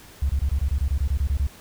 sine tone bursts, 69.1 Hz, C#2, 5 cents flat, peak -17 dBFS, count 13, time 0.22-1.47 s, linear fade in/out 5 ms, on 74 ms, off 24 ms, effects tanh soft clip ceiling -16 dBFS + pink hiss -47 dBFS RMS until 1.6 s

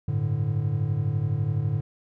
triangle chord, G suspended second, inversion none, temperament equal, 98 / 110 / 146.83 Hz, G2 / A2 / D3, 0 / 0 / 0 cents, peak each -28 / -24 / -25 dBFS, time 0.08-1.81 s, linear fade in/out 5 ms, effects none

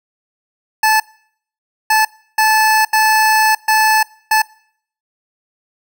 25% pulse tone bursts at uneven times, 870 Hz, A5, 20 cents flat, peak -6 dBFS, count 6, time 0.83-1 / 1.9-2.05 / 2.38-2.85 / 2.93-3.55 / 3.68-4.03 / 4.31-4.42 s, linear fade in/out 5 ms, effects noise-tail reverb RT60 0.6 s tail -23 dB re dry

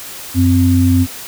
sine tone pair together, 92.4 / 259.8 Hz, F#2 / C4, -2 / -12 cents, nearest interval octave + tritone, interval 1790 cents, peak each -11 dBFS, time 0.34-1.07 s, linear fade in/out 50 ms, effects white hiss -30 dBFS RMS until 1.27 s

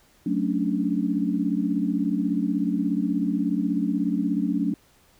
sine chord, D major seventh, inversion first, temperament equal, 185 / 220 / 277.2 / 293.7 Hz, F#3 / A3 / C#4 / D4, 0 / 0 / 0 / 0 cents, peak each -27 dBFS, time 0.26-4.74 s, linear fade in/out 5 ms, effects pink hiss -59 dBFS RMS until 5.19 s

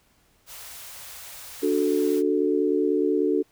white band-stop noise, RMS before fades -41 dBFS, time 0.46-2.23 s, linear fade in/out 50 ms, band 120 to 510 Hz, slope 24 dB/octave
sine chord, D major, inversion none, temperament equal, 293.7 / 370 / 440 Hz, D4 / F#4 / A4, 0 / 0 / 0 cents, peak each -24 dBFS, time 1.62-3.43 s, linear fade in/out 20 ms
effects pink hiss -63 dBFS RMS until 3.51 s

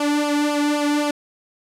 sawtooth tone with flanger, 293.7 Hz, D4, in tune, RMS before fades -20 dBFS, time 0-1.11 s, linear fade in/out 5 ms, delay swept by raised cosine 0.5 to 1.9 ms, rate 3.8 Hz, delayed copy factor -0.75, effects low-pass 10000 Hz 12 dB/octave

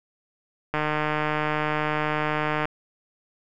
click train, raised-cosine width 0.5 ms, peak -10 dBFS, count 292, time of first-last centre 0.74-2.654 s, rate 152 Hz, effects none

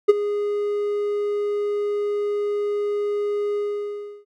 triangle tone with ADSR envelope, 412.2 Hz, G#4, 13 cents flat, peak -4 dBFS, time 0.08-4.25 s, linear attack 16 ms, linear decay 24 ms, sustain -15 dB, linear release 690 ms, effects none

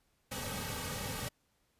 pink noise with comb filter, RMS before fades -39 dBFS, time 0.31-1.29 s, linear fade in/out 10 ms, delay 2.9 ms, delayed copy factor -0.9, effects pink hiss -75 dBFS RMS until 1.79 s + resampled to 32000 Hz

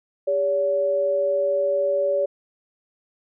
sine tone pair together, 402.3 / 569 Hz, G4 / C#5, +45 / +45 cents, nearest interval tritone, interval 600 cents, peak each -27 / -19 dBFS, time 0.27-2.26 s, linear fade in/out 10 ms, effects none

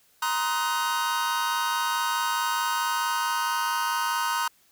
45% pulse chord, C half-diminished seventh, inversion third, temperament just, 941.9 / 1046.5 / 1255.8 / 1507 Hz, Bb5 / C6 / Eb6 / Gb6, +18 / 0 / +16 / +31 cents, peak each -28 / -32 / -30 / -31 dBFS, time 0.22-4.48 s, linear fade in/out 5 ms, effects white hiss -62 dBFS RMS until 4.71 s

